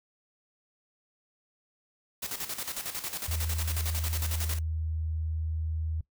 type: noise with tremolo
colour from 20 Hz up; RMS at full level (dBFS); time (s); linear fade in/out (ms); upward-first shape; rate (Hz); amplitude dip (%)
white; -34; 2.22-4.59; 10; square; 11; 65
type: tone with pitch glide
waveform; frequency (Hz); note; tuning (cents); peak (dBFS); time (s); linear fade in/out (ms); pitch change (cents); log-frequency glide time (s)
sine; 80 to 79.54; D#2 to D#2; +49 to +39; -29; 3.28-6.01; 5; -10; 3.82-4.91
effects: noise-tail reverb RT60 0.1 s tail -19 dB re dry